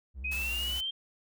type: tone with vibrato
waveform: triangle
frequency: 65.41 Hz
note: C2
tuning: in tune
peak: -35 dBFS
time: 0.14-0.82 s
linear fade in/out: 50 ms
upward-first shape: sine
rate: 13 Hz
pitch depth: 130 cents each way
type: exponential sweep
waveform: sine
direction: up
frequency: 2489 to 3195 Hz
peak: -31 dBFS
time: 0.24-0.91 s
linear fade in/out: 10 ms
type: noise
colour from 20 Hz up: white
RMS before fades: -42 dBFS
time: 0.31-0.81 s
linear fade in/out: 10 ms
effects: none